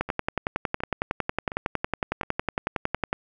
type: two click trains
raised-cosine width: 0.5 ms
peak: -9 / -19 dBFS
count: 35 / 5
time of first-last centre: 0.01-3.129 / 0.09-2.947 s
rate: 10.9 / 1.4 Hz
effects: none